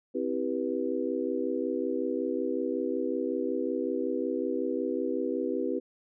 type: chord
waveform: sine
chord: C major seventh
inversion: none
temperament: just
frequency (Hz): 261.6 / 327 / 392.4 / 490.5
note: C4 / E4 / G4 / B4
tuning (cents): 0 / -14 / +2 / -12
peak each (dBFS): -33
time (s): 0.14-5.8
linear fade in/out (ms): 20
effects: none